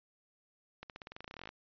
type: accelerating click train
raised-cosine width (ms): 0.3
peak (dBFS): -29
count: 19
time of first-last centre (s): 0.83-1.491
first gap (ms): 68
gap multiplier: 0.92
effects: resampled to 11025 Hz